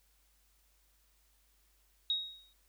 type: tone with exponential decay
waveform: sine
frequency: 3777 Hz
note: A#7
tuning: 22 cents sharp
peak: -27 dBFS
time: 2.1-2.53 s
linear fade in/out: 1 ms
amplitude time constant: 92 ms
effects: added 50 Hz sine -70 dBFS peak until 2.68 s + white hiss -72 dBFS RMS until 2.68 s